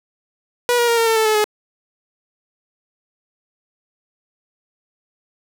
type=tone with pitch steps; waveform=sawtooth; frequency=485.7 / 476.3 / 467 / 457.9 / 449 / 440.3 / 431.7 / 423.3 Hz; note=B4 / A#4 / A#4 / A#4 / A4 / A4 / A4 / G#4; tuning=-29 / +37 / +3 / -31 / +35 / +1 / -33 / +33 cents; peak=-10 dBFS; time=0.69-1.442 s; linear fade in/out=0 ms; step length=94 ms; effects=none